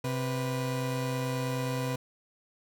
30% pulse tone pair together, 130.82 / 493.9 Hz, C3 / B4, 0 / 0 cents, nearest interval octave + major seventh, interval 2300 cents, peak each -28 / -32 dBFS, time 0.04-1.96 s, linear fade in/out 5 ms, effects none

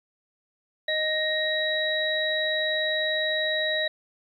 sine tone cluster, 623 / 1870 / 3870 Hz, D#5 / A#6 / B7, +2 / +5 / -36 cents, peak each -28 / -27 / -28 dBFS, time 0.88-3.88 s, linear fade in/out 5 ms, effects 10-bit

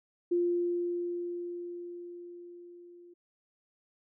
sine tone with level ramp, 349.2 Hz, F4, in tune, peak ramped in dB -24 to -51 dBFS, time 0.31-3.14 s, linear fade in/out 10 ms, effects none

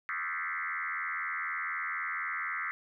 sine tone with frequency modulation, 1654 Hz, G#6, 8 cents flat, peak -32 dBFS, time 0.09-2.71 s, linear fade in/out 0 ms, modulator 84.1 Hz, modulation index 5.5, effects none

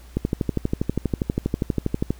click train, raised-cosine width 3 ms, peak -8 dBFS, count 25, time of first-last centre 0.17-2.105 s, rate 12.4 Hz, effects added 60 Hz sine -42 dBFS peak until 2.19 s + pink hiss -52 dBFS RMS until 2.19 s

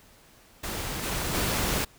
pink noise with level steps, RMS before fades -33 / -30 / -27 dBFS, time 0.63-1.85 s, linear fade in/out 10 ms, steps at 1.02 / 1.33 s, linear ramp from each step 20 ms, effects pink hiss -56 dBFS RMS until 1.98 s

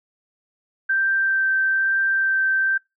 sine tone with vibrato, 1564 Hz, G6, 4 cents flat, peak -17 dBFS, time 0.89-2.78 s, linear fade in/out 10 ms, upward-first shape sine, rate 1.1 Hz, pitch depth 9 cents each way, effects noise-tail reverb RT60 0.2 s tail -22 dB re dry

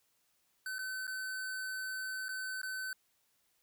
square tone with dropouts, 1523 Hz, F#6, 50 cents sharp, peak -38 dBFS, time 0.66-2.93 s, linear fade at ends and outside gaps 2 ms, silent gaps 0.784-0.79 / 1.069-1.077 / 2.284-2.29 / 2.616-2.631 s, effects white hiss -75 dBFS RMS until 3.62 s

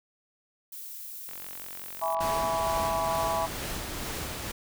violet noise, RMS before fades -41 dBFS, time 0.72-2.15 s, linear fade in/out 5 ms
click train, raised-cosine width 0.3 ms, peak -28 dBFS, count 77, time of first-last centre 1.29-2.96 s, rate 45.5 Hz
sine chord, C# minor seventh, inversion first, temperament equal with one note detuned, 659.3 / 830.6 / 987.8 / 1136.6 Hz, E5 / G#5 / B5 / C#6, 0 / 0 / 0 / +43 cents, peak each -30 / -32 / -31 / -34 dBFS, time 2.01-3.47 s, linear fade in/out 20 ms
pink noise with tremolo, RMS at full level -34 dBFS, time 2.2-4.52 s, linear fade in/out 10 ms, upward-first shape sine, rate 2.2 Hz, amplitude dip 25%
effects none

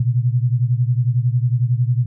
sine beating tone pair, 119.3 / 130.3 Hz, A#2 / C3, +41 / -7 cents, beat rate 11 Hz, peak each -16 / -19 dBFS, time 0-2.06 s, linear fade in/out 5 ms, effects none

